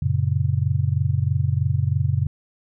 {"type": "chord", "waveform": "sine", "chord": "F# major", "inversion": "none", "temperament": "just", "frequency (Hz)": [92.5, 115.62, 138.75], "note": ["F#2", "A#2", "C#3"], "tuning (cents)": [0, -14, 2], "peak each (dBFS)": [-22, -23, -22], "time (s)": [0.02, 2.27], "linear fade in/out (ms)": 5, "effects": []}